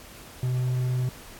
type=tone; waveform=triangle; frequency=126.4 Hz; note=B2; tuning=41 cents sharp; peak=-21 dBFS; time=0.43-1.09 s; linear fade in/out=2 ms; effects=pink hiss -46 dBFS RMS until 1.39 s + AAC 64 kbps